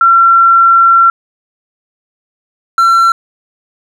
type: tone pair in turn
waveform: sine / triangle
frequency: 1360 / 1354.9 Hz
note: F6 / E6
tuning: -46 / +47 cents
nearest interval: unison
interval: 7 cents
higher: first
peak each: -3 dBFS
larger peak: neither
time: 0.01-1.1 / 2.78-3.12 s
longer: first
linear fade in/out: 2 ms
effects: none